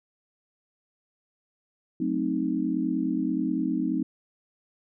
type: chord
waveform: sine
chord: F# diminished seventh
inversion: none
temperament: equal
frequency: 185 / 220 / 261.6 / 311.1 Hz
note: F#3 / A3 / C4 / Eb4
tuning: 0 / 0 / 0 / 0 cents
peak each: -32 / -32 / -28 / -28 dBFS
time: 2-4.03 s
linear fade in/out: 5 ms
effects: none